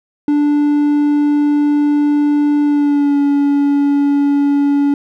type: tone with pitch glide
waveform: triangle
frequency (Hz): 292.9 to 284.4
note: D4 to C#4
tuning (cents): -5 to +45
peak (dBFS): -8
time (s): 0.28-4.94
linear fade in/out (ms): 2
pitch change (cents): -50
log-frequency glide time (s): 2.63-3.18
effects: none